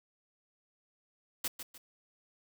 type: noise with echo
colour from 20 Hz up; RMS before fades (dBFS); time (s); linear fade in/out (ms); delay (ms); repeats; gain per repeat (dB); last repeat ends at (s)
white; -34; 1.44-1.48; 5; 150; 2; -9; 1.78
effects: none